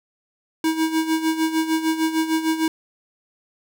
square tone with tremolo, 320 Hz, D#4, 49 cents sharp, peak -17 dBFS, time 0.64-2.68 s, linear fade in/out 2 ms, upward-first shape sine, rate 6.6 Hz, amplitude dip 70%, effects none

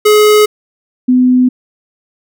square / sine tone pair in turn, 422.7 / 252.1 Hz, G#4 / B3, +31 / +36 cents, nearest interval major sixth, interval 895 cents, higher first, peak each -5 dBFS, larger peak neither, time 0.05-0.46 / 1.08-1.49 s, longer neither, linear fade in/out 10 ms, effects none

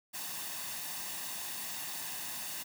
white noise with comb filter, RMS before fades -40 dBFS, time 0.13-2.64 s, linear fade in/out 20 ms, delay 1.1 ms, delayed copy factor +0.55, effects high-pass 150 Hz 12 dB/octave

